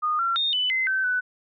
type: tone with pitch steps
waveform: sine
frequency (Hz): 1229 / 1364 / 3673 / 2995 / 2058 / 1540 / 1494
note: D#6 / F6 / A#7 / F#7 / C7 / G6 / F#6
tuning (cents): -22 / -41 / -26 / +20 / -29 / -31 / +16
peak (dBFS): -21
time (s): 0.02-1.21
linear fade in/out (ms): 20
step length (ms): 170
effects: none